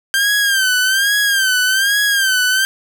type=tone with vibrato; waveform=sawtooth; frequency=1577 Hz; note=G6; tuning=10 cents sharp; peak=-9 dBFS; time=0.14-2.65 s; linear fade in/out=0 ms; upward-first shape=sine; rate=1.2 Hz; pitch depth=95 cents each way; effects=none